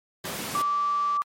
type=noise; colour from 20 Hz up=pink; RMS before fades=-32 dBFS; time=0.24-0.62 s; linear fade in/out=5 ms
type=tone; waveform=sine; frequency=1163 Hz; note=D6; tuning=17 cents flat; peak=-22 dBFS; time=0.55-1.22 s; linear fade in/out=0 ms
type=click train; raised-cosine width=0.2 ms; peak=-28 dBFS; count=118; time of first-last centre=0.6-1.168 s; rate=206 Hz
effects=high-pass 150 Hz 12 dB/octave + MP3 64 kbps